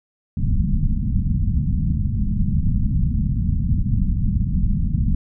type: low-pass noise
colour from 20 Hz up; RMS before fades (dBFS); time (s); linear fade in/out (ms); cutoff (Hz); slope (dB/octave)
pink; -19; 0.37-5.15; 5; 220; 48
effects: none